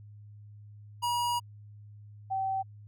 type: tone pair in turn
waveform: square / sine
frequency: 960 / 770.1 Hz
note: B5 / G5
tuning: -49 / -31 cents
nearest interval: major third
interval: 382 cents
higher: first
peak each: -28 dBFS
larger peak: neither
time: 1.02-1.4 / 2.3-2.63 s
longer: first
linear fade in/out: 20 ms
effects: added 104 Hz sine -47 dBFS peak until 2.87 s